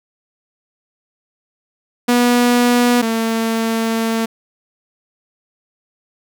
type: tone pair in turn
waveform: sawtooth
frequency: 243 / 225.9 Hz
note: B3 / A3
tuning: -28 / +46 cents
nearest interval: minor second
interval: 126 cents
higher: first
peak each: -7 / -12 dBFS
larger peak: first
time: 2.08-3.02 / 3.02-4.26 s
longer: second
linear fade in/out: 10 ms
effects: none